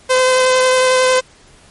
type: tone with vibrato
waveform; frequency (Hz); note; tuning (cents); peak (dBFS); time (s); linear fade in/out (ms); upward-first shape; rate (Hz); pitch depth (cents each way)
sawtooth; 513; C5; -34; -6; 0.09-1.21; 20; sine; 11; 10
effects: pink hiss -46 dBFS RMS until 1.7 s + MP3 48 kbps